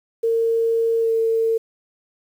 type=tone with pitch glide; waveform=sine; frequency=456.8 to 451.8 Hz; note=A#4 to A4; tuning=-35 to +46 cents; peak=-16 dBFS; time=0.23-1.58 s; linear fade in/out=10 ms; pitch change=-19 cents; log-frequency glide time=0.99-1.12 s; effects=8-bit